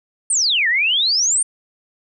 sine exponential two-way sweep, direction down then up, 9190 to 1760 to 9190 Hz, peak -14 dBFS, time 0.3-1.43 s, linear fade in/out 5 ms, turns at 0.68 s, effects none

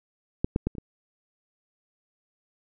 clicks, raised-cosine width 3 ms, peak -10 / -10 / -12 / -29 / -21 dBFS, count 5, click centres 0.445 / 0.561 / 0.67 / 0.752 / 0.783 s, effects none

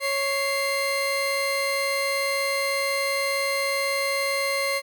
30% pulse tone pair together, 552.4 / 2093 Hz, C#5 / C7, -6 / 0 cents, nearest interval octave + major seventh, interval 2306 cents, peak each -23 dBFS, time 0-4.82 s, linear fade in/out 50 ms, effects none

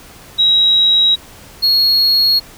sine / triangle tone pair in turn, 3842 / 4312 Hz, B7 / C#8, -48 / -49 cents, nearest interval major second, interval 199 cents, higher second, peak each -8 dBFS, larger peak neither, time 0.38-1.16 / 1.62-2.4 s, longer neither, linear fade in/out 20 ms, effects pink hiss -39 dBFS RMS until 2.57 s

